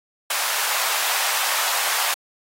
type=high-pass noise; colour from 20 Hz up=pink; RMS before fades=-23 dBFS; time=0.3-2.14 s; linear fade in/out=5 ms; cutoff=730 Hz; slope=24 dB/octave; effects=AAC 48 kbps